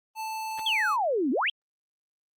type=tone with pitch glide; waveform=square; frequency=880 to 853.5 Hz; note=A5 to G#5; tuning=0 to +47 cents; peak=-32 dBFS; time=0.15-0.97 s; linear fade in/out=50 ms; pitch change=-53 cents; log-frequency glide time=0.73-0.85 s
type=clicks; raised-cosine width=0.3 ms; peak=-27 / -23 dBFS; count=2; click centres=0.587 / 0.594 s
type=exponential two-way sweep; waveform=sine; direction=down then up; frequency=3472 to 240 to 3472 Hz; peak=-23 dBFS; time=0.66-1.5 s; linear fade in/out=5 ms; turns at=1.31 s
effects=Opus 32 kbps